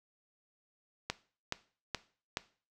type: click train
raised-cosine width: 0.2 ms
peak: -15 dBFS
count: 4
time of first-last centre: 1.1-2.371 s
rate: 2.36 Hz
effects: noise-tail reverb RT60 0.4 s tail -17 dB re dry